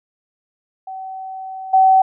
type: tone with level steps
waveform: sine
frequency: 761 Hz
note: F#5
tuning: 48 cents sharp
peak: -27 / -8 dBFS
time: 0.87-2.02 s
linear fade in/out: 5 ms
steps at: 1.73 s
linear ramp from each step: 10 ms
effects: none